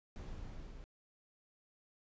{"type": "noise with level ramp", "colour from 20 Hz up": "brown", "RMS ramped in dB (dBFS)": [-44, -50], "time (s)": [0.16, 0.84], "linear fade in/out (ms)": 0, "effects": ["resampled to 16000 Hz"]}